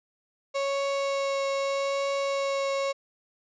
35% pulse tone with vibrato, 552 Hz, C#5, 7 cents flat, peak -24 dBFS, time 0.54-2.93 s, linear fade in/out 20 ms, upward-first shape triangle, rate 0.8 Hz, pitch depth 10 cents each way, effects resampled to 16000 Hz

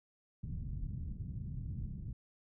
white low-pass noise, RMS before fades -41 dBFS, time 0.43-2.13 s, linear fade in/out 5 ms, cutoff 150 Hz, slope 24 dB/octave, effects none

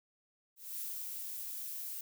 violet noise with ADSR envelope, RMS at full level -40 dBFS, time 0.56-2.01 s, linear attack 230 ms, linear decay 240 ms, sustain -2 dB, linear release 4 ms, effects none

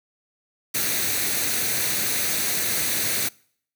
white noise with comb filter, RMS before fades -24 dBFS, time 0.74-3.29 s, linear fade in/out 10 ms, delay 0.48 ms, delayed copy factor +0.5, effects noise-tail reverb RT60 0.6 s tail -25 dB re dry + high-pass 80 Hz 12 dB/octave

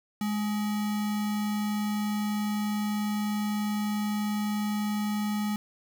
sine tone with sample-and-hold, 209.2 Hz, G#3, 13 cents sharp, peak -26 dBFS, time 0.21-5.56 s, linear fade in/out 2 ms, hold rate 1050 Hz, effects none

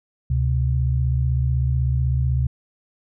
sine tone pair together, 71.6 / 127.58 Hz, D2 / C3, -43 / -43 cents, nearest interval minor seventh, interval 1000 cents, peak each -20 dBFS, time 0.3-2.47 s, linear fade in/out 5 ms, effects none

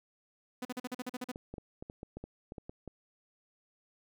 sawtooth tone bursts, 250 Hz, B3, 21 cents sharp, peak -32 dBFS, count 10, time 0.62-1.317 s, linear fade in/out 5 ms, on 31 ms, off 43 ms
clicks, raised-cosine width 2 ms, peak -29 dBFS, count 12, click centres 1.359 / 1.54 / 1.582 / 1.825 / 1.899 / 2.031 / 2.17 / 2.24 / 2.521 / 2.582 / 2.695 / 2.877 s
effects none

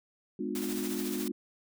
sine chord, G# diminished seventh, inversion none, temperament just, 207.7 / 249.2 / 299 / 358.8 Hz, G#3 / B3 / D4 / F4, 0 / +16 / +31 / +47 cents, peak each -37 dBFS, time 0.39-1.32 s, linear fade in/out 5 ms
white noise with tremolo, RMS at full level -39 dBFS, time 0.55-1.28 s, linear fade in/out 2 ms, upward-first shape sine, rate 14 Hz, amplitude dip 40%
effects none

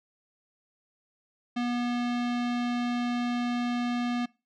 square tone with low-pass filter, 242.2 Hz, B3, 34 cents flat, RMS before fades -29 dBFS, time 1.56-4.26 s, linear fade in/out 10 ms, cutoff 3700 Hz, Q 1.1, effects noise-tail reverb RT60 0.3 s tail -24 dB re dry

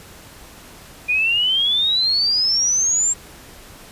sine exponential sweep, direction up, 2430 to 7510 Hz, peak -15 dBFS, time 1.08-3.14 s, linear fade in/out 20 ms, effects pink hiss -42 dBFS RMS until 3.91 s + resampled to 32000 Hz

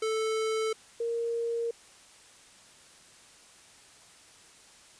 square / sine tone pair in turn, 440 / 465.5 Hz, A4 / A#4, 0 / -2 cents, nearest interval minor second, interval 98 cents, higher second, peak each -28 dBFS, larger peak neither, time 0.02-0.73 / 1-1.71 s, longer neither, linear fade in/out 5 ms, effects white hiss -55 dBFS RMS until 4.99 s + resampled to 22050 Hz

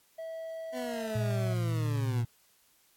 triangle tone, 651 Hz, E5, 22 cents flat, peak -35 dBFS, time 0.18-1.54 s, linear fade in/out 10 ms
20% pulse linear sweep, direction down, 254.6 to 116.54 Hz, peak -30 dBFS, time 0.72-2.25 s, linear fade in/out 50 ms
sine tone with pitch glide, 114.6 to 115.66 Hz, A#2 to A#2, -29 to -13 cents, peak -28 dBFS, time 1.15-2.25 s, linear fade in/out 5 ms, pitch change +16 cents, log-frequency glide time 1.42-1.71 s
effects white hiss -66 dBFS RMS until 2.96 s + AAC 64 kbps

